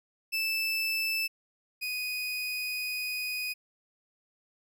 30% pulse tone pair in turn, 2637 / 2490 Hz, E7 / D#7, 0 / +1 cents, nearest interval minor second, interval 99 cents, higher first, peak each -25 / -29 dBFS, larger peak first, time 0.32-1.28 / 1.81-3.54 s, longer second, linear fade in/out 20 ms, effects none

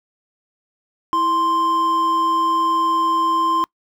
triangle tone pair together, 328.9 / 1046.5 Hz, E4 / C6, -4 / 0 cents, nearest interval octave + minor sixth, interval 2004 cents, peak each -24 / -14 dBFS, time 1.13-3.64 s, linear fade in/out 0 ms, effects noise-tail reverb RT60 0.1 s tail -25 dB re dry

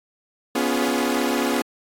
sawtooth chord, C# dominant seventh, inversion third, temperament equal with one note detuned, 246.9 / 281.4 / 349.2 / 415.3 Hz, B3 / C#4 / E#4 / G#4, 0 / +26 / 0 / 0 cents, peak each -20 / -21 / -23 / -24 dBFS, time 0.55-1.62 s, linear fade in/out 5 ms, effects AAC 64 kbps

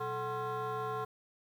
sine tone with frequency modulation, 747 Hz, F#5, 16 cents sharp, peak -31 dBFS, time 0-1.05 s, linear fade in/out 10 ms, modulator 312 Hz, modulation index 1.7, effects tanh soft clip ceiling -33 dBFS + 10-bit

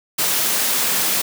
white high-pass noise, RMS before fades -19 dBFS, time 0.18-1.22 s, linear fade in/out 10 ms, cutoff 130 Hz, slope 48 dB/octave, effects none

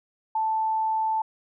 sine tone, 880 Hz, A5, in tune, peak -22 dBFS, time 0.35-1.22 s, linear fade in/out 5 ms, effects none

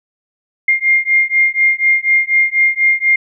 sine beating tone pair, 2115 / 2119.1 Hz, C7 / C7, +18 / +21 cents, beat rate 4.1 Hz, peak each -13 dBFS, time 0.68-3.16 s, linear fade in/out 5 ms, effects none

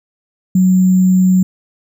sine tone with sample-and-hold, 185 Hz, F#3, in tune, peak -7 dBFS, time 0.55-1.43 s, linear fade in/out 5 ms, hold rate 7350 Hz, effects none

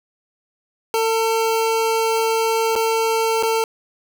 25% pulse tone with dropouts, 449.6 Hz, A4, 37 cents sharp, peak -13 dBFS, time 0.94-3.64 s, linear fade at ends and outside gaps 1 ms, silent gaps 2.755-2.761 / 3.427-3.433 s, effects none

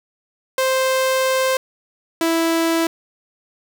sawtooth tone pair in turn, 523.3 / 329.7 Hz, C5 / E4, 0 / 0 cents, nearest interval minor sixth, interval 800 cents, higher first, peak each -12 dBFS, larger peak neither, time 0.58-1.57 / 2.21-2.87 s, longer first, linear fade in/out 2 ms, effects none

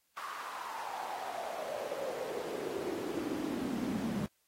brown noise with high-pass filter sweep, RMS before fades -38 dBFS, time 0.17-4.26 s, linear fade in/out 0 ms, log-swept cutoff 1200 to 200 Hz, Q 5.2, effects white hiss -75 dBFS RMS until 4.47 s + AAC 48 kbps

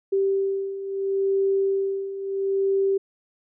sine beating tone pair, 390 / 390.74 Hz, G4 / G4, -9 / -6 cents, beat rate 0.74 Hz, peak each -27 / -22 dBFS, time 0.12-2.98 s, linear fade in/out 10 ms, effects none

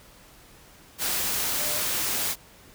sine tone in noise, 601 Hz, D5, 40 cents sharp, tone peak -37 dBFS, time 1.55-1.84 s, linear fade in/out 50 ms, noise white, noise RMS -27 dBFS, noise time 0.98-2.36 s, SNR -13 dB, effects pink hiss -52 dBFS RMS until 2.74 s

